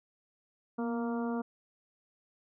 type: harmonic tone with a mistuned harmonic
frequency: 233.1 Hz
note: A#3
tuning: in tune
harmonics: 1 / 2 / 3 / 4 / 5 / 6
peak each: -32 / -38 / -42 / -44 / -46 / -48 dBFS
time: 0.78-1.42 s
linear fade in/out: 10 ms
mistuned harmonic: 1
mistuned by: +32 cents
effects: none